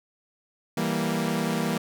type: chord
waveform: sawtooth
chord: E diminished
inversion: none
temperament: equal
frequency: 164.81 / 196 / 233.1 Hz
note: E3 / G3 / Bb3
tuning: 0 / 0 / 0 cents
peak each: -25 / -26 / -24 dBFS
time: 0.77-1.78 s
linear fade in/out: 5 ms
effects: none